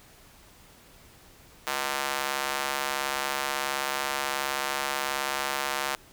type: tone with high-pass filter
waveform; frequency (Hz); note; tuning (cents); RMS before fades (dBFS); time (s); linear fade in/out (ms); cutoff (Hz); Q
square; 69.3; C#2; 0; -30; 1.67-5.95; 0; 920; 0.9
effects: pink hiss -54 dBFS RMS until 6.12 s